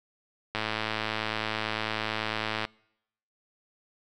click train, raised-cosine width 0.3 ms, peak -13 dBFS, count 230, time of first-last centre 0.55-2.651 s, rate 109 Hz, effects noise-tail reverb RT60 0.8 s tail -26 dB re dry

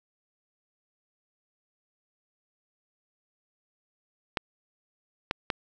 clicks, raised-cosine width 0.3 ms, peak -10 dBFS, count 3, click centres 4.372 / 5.311 / 5.502 s, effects none

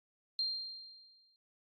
sine tone with exponential decay, 4186 Hz, C8, in tune, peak -30 dBFS, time 0.39-1.36 s, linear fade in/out 1 ms, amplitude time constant 210 ms, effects AAC 48 kbps

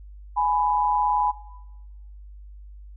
sine tone pair together, 835 / 993 Hz, G#5 / B5, +9 / +9 cents, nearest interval minor third, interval 300 cents, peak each -22 dBFS, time 0.36-1.32 s, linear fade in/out 20 ms, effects noise-tail reverb RT60 1.0 s tail -17 dB re dry + added 50 Hz sine -40 dBFS peak until 2.96 s

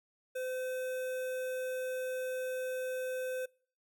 square tone with notch filter, 512 Hz, C5, 38 cents flat, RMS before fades -37 dBFS, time 0.35-3.46 s, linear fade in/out 10 ms, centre 4600 Hz, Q 1.1, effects noise-tail reverb RT60 0.5 s tail -26 dB re dry

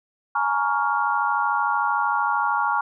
sine chord, Bb minor seventh, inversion third, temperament just, 839.1 / 932.3 / 1118.8 / 1398.5 Hz, Ab5 / Bb5 / Db6 / F6, +18 / 0 / +16 / +2 cents, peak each -25 dBFS, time 0.35-2.81 s, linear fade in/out 5 ms, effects none

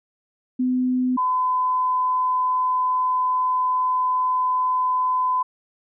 sine tone pair in turn, 253.2 / 1012.8 Hz, B3 / B5, +43 / +43 cents, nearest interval 2 octaves, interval 2400 cents, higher second, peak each -18 dBFS, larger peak neither, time 0.59-1.17 / 1.17-5.43 s, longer second, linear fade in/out 10 ms, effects none

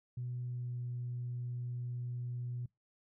sine tone with pitch glide, 123.3 to 122.24 Hz, B2 to B2, -2 to -17 cents, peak -36 dBFS, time 0.17-2.66 s, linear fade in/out 5 ms, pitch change -15 cents, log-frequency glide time 0.44-0.78 s, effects noise-tail reverb RT60 0.2 s tail -25 dB re dry + tanh soft clip ceiling -32 dBFS

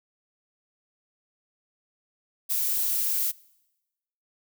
violet noise, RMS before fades -26 dBFS, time 2.49-3.32 s, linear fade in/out 20 ms, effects noise-tail reverb RT60 1.0 s tail -24 dB re dry

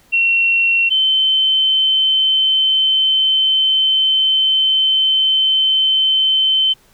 sine tone pair in turn, 2726 / 3078 Hz, F7 / G7, -43 / -32 cents, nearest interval major second, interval 211 cents, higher second, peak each -11 dBFS, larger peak neither, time 0.12-0.9 / 0.9-6.74 s, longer second, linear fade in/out 20 ms, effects pink hiss -52 dBFS RMS until 6.93 s

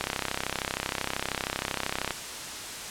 click train, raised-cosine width 0.3 ms, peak -11 dBFS, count 70, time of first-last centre 0.01-2.107 s, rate 32.9 Hz, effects white hiss -37 dBFS RMS until 2.9 s + low-pass 9000 Hz 12 dB/octave

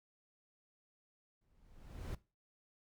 brown noise with exponential growth, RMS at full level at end -38 dBFS, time 1.41-2.15 s, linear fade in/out 5 ms, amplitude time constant 160 ms, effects noise-tail reverb RT60 0.3 s tail -19 dB re dry

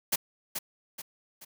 white noise with echo, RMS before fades -26 dBFS, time 0.12-0.16 s, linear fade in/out 10 ms, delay 430 ms, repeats 3, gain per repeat -7 dB, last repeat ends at 1.45 s, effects none

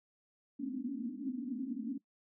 white band-pass noise, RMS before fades -39 dBFS, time 0.59-1.98 s, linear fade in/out 10 ms, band 230 to 280 Hz, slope 96 dB/octave, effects noise-tail reverb RT60 0.1 s tail -20 dB re dry

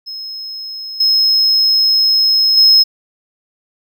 triangle tone with level steps, 5160 Hz, E8, 38 cents flat, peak -23 / -8 / -4 dBFS, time 0.06-2.84 s, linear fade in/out 20 ms, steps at 1 / 2.57 s, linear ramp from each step 5 ms, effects none

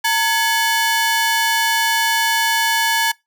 sawtooth ring-modulated tone, 1300 Hz, E6, 24 cents flat, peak -8 dBFS, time 0.04-3.12 s, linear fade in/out 10 ms, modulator 390 Hz, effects noise-tail reverb RT60 0.2 s tail -25 dB re dry

